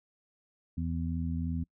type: harmonic tone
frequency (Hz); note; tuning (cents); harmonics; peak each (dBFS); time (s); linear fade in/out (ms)
83; E2; +12; 1 / 2 / 3; -33 / -35 / -36; 0.77-1.64; 10
effects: noise-tail reverb RT60 0.1 s tail -26 dB re dry